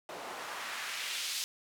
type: noise with band-pass filter sweep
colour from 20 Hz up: white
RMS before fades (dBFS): -39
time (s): 0.09-1.44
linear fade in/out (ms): 0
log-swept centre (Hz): 540 to 4700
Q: 1.1
effects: none